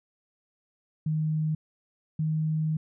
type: tone pair in turn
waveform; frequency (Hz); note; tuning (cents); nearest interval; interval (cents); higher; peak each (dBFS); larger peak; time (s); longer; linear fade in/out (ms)
sine; 155.6 / 156.45; D#3 / D#3; 0 / +10; unison; 10; second; -24; neither; 1.06-1.55 / 2.19-2.77; second; 5
effects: none